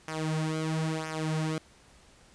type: tone with flanger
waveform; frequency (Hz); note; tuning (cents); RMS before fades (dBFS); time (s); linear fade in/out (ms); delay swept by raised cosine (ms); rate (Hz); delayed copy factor
sawtooth; 157.9; D#3; +26; -31; 0.08-1.58; 0; 0.24 to 5.24; 1; -0.75
effects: pink hiss -58 dBFS RMS until 2.34 s + resampled to 22050 Hz